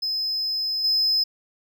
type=tone with level steps; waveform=triangle; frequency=5100 Hz; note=D#8; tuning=42 cents sharp; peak=-22 / -17 dBFS; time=0.02-1.24 s; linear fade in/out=10 ms; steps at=0.84 s; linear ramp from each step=5 ms; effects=none